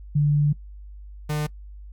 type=tone pair in turn; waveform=sine / 45% pulse; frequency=146.83 / 150.26 Hz; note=D3 / D3; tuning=0 / +40 cents; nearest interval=unison; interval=40 cents; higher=second; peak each=-16 / -23 dBFS; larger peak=first; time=0.15-0.53 / 1.29-1.47 s; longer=first; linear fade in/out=10 ms; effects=noise-tail reverb RT60 0.1 s tail -22 dB re dry + added 50 Hz sine -38 dBFS peak until 1.92 s